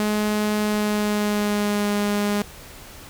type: tone with pitch glide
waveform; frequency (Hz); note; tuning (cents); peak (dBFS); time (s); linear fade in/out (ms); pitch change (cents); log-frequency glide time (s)
sawtooth; 211 to 205.6; G#3 to G#3; +28 to -17; -16; 0-2.42; 0; -45; 0.62-1.92
effects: pink hiss -42 dBFS RMS until 3.09 s